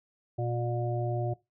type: harmonic tone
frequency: 119.6 Hz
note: A#2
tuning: 45 cents sharp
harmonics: 1 / 3 / 5 / 6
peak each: -30 / -35 / -37 / -38 dBFS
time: 0.38-1.34 s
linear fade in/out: 10 ms
effects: noise-tail reverb RT60 0.2 s tail -19 dB re dry